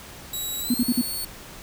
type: tone with pitch glide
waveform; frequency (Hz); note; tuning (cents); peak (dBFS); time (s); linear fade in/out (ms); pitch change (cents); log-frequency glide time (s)
5% pulse; 3871 to 4421; B7 to C#8; -35 to -5; -21; 0.33-1.25; 5; +230; 0.6-0.88
type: tone bursts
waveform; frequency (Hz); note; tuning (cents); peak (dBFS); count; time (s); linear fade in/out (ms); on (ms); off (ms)
sine; 243.3; B3; -26; -17; 4; 0.7-1.015; 5; 42; 49
effects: pink hiss -42 dBFS RMS until 1.62 s